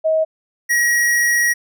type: tone pair in turn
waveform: sine / square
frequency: 635 / 1902.8 Hz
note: D#5 / A#6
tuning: +35 / +35 cents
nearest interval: octave + perfect fifth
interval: 1900 cents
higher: second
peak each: -13 / -14 dBFS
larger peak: first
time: 0.04-0.25 / 0.69-1.54 s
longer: second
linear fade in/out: 20 ms
effects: none